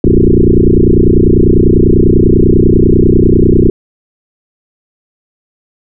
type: tone with frequency modulation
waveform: sine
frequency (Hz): 174.61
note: F3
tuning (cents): 0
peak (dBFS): -3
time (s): 0.04-3.7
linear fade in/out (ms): 2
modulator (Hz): 30.1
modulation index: 7.5
effects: none